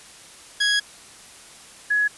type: tone pair in turn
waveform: 20% pulse / sine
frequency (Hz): 1661.2 / 1681.5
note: G#6 / G#6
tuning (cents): 0 / +21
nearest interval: unison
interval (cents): 21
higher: second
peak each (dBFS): -13 / -17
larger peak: first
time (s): 0.6-0.8 / 1.9-2.08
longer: first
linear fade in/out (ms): 10
effects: white hiss -45 dBFS RMS until 2.17 s + resampled to 24000 Hz